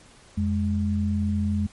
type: tone pair together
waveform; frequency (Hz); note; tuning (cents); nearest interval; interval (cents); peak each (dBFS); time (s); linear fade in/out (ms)
sine; 87.31 / 207.5; F2 / G#3; 0 / -1; octave + minor third; 1499; -24; 0.37-1.67; 10
effects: pink hiss -52 dBFS RMS until 1.72 s + MP3 48 kbps